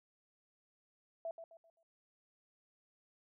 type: tone with echo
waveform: sine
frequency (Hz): 662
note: E5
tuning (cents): +7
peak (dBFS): -38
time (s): 1.25-1.31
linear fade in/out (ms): 2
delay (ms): 130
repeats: 4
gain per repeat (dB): -9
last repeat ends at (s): 1.83
effects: none